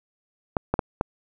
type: clicks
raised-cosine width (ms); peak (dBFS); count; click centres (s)
1; -7; 4; 0.568 / 0.74 / 0.792 / 1.011
effects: none